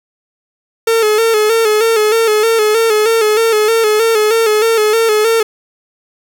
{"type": "tone with vibrato", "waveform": "45% pulse", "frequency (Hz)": 440, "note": "A4", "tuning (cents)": 0, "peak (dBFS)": -9, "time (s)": [0.87, 5.43], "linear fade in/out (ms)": 5, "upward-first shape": "square", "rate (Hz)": 3.2, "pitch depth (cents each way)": 56, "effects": []}